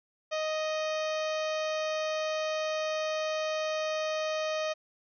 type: harmonic tone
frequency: 623 Hz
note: D#5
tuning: 2 cents sharp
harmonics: 1 / 2 / 3 / 4 / 5 / 6 / 7 / 8 / 9 / 10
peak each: -30 / -38 / -42 / -41 / -44 / -46 / -48 / -51 / -49 / -51 dBFS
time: 0.31-4.74 s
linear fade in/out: 20 ms
effects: none